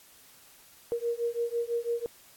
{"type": "beating tone pair", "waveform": "sine", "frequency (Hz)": [467.6, 473.6], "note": ["A#4", "A#4"], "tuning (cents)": [5, 27], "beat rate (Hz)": 6, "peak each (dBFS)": -31, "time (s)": [0.92, 2.06], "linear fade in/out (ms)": 0, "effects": ["white hiss -56 dBFS RMS until 2.36 s", "AAC 64 kbps"]}